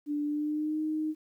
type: tone with pitch glide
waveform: sine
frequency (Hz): 293.9 to 310.1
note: D4 to D#4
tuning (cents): +1 to -6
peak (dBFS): -28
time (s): 0.06-1.15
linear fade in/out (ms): 50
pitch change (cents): +93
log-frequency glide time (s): 0.24-0.81
effects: 11-bit